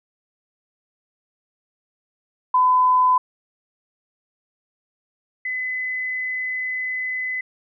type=tone pair in turn; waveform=sine; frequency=1009 / 2018 Hz; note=B5 / B6; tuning=+37 / +37 cents; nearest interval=octave; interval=1200 cents; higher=second; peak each=-13 / -23 dBFS; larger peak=first; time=2.54-3.18 / 5.45-7.41 s; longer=second; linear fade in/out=5 ms; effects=none